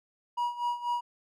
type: tone with tremolo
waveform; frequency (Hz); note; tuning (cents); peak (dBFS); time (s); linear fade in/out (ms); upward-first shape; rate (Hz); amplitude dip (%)
triangle; 962; B5; -46; -24; 0.37-1.01; 10; sine; 4.1; 80
effects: none